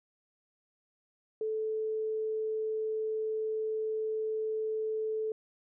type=tone; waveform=sine; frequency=436.6 Hz; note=A4; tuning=13 cents flat; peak=-30 dBFS; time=1.41-5.32 s; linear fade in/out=2 ms; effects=none